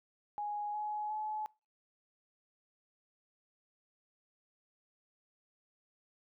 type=tone with pitch steps; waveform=sine; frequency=830.6 / 843.2 / 855.9 Hz; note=G#5 / G#5 / A5; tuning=0 / +26 / -48 cents; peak=-35 dBFS; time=0.38-1.46 s; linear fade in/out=0 ms; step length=360 ms; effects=noise-tail reverb RT60 0.3 s tail -24 dB re dry